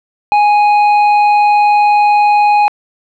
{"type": "tone with hard clipping", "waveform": "triangle", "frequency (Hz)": 830.6, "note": "G#5", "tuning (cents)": 0, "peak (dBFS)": -8, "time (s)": [0.32, 2.68], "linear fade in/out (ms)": 0, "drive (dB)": 11, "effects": ["low-pass 4000 Hz 12 dB/octave"]}